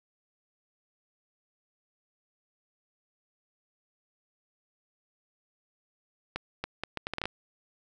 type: accelerating click train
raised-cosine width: 0.3 ms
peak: -16 dBFS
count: 10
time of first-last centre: 6.36-7.256 s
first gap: 280 ms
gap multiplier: 0.7
effects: none